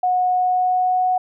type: tone with pitch glide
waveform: sine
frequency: 730 to 736.8 Hz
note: F#5 to F#5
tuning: -24 to -7 cents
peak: -15 dBFS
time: 0.03-1.18 s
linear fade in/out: 5 ms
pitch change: +17 cents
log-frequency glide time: 0.29-1.06 s
effects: none